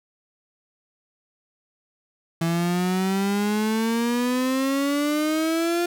35% pulse exponential sweep, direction up, 164.81 to 350 Hz, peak -19 dBFS, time 2.41-5.86 s, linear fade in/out 5 ms, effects none

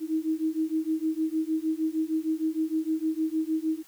sine beating tone pair, 314 / 320.5 Hz, D#4 / E4, +16 / -49 cents, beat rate 6.5 Hz, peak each -28 dBFS, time 0-3.83 s, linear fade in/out 50 ms, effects white hiss -56 dBFS RMS until 3.87 s

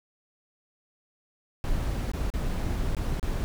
brown noise with dropouts, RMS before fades -28 dBFS, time 1.64-3.44 s, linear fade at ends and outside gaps 0 ms, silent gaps 2.116-2.135 / 2.302-2.338 / 2.948-2.967 / 3.196-3.229 s, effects none

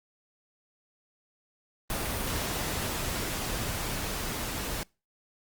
pink noise with level ramp, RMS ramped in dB -31 to -34 dBFS, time 1.9-4.83 s, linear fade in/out 0 ms, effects noise-tail reverb RT60 0.3 s tail -26 dB re dry + Opus 32 kbps

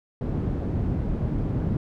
white low-pass noise, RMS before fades -26 dBFS, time 0.21-1.77 s, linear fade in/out 2 ms, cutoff 190 Hz, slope 12 dB/octave, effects none

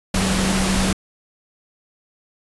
sine tone in noise, 190 Hz, F#3, 46 cents sharp, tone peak -20 dBFS, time 0.14-0.93 s, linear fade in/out 5 ms, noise pink, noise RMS -21 dBFS, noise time 0.14-0.93 s, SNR -2 dB, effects resampled to 24000 Hz

